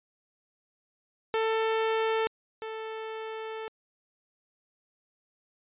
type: tone pair in turn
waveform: sawtooth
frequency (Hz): 444.7 / 441.6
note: A4 / A4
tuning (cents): +18 / +6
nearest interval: unison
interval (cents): 12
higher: first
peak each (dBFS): -21 / -31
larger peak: first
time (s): 1.34-2.27 / 2.62-3.68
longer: second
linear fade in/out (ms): 0
effects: resampled to 8000 Hz